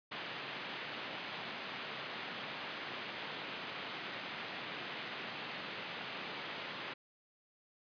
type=band-pass noise; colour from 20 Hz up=white; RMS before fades=-44 dBFS; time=0.11-6.94 s; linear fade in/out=10 ms; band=130 to 3400 Hz; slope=24 dB/octave; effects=resampled to 11025 Hz